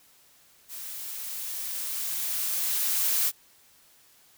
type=noise with level ramp; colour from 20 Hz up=blue; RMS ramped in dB=-39 to -24 dBFS; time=0.68-3.32 s; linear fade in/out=50 ms; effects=white hiss -59 dBFS RMS until 4.37 s